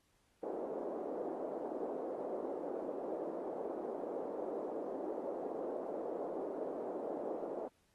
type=band-pass noise; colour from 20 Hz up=white; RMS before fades=-41 dBFS; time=0.43-7.68 s; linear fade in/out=2 ms; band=310 to 590 Hz; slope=24 dB/octave; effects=pink hiss -75 dBFS RMS until 7.94 s + AAC 32 kbps